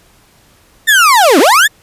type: linear two-way sweep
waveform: 35% pulse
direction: down then up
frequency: 1833 to 246.9 to 1833 Hz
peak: -3 dBFS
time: 0.87-1.68 s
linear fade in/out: 20 ms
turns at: 1.39 s
effects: pink hiss -48 dBFS RMS until 1.82 s + resampled to 32000 Hz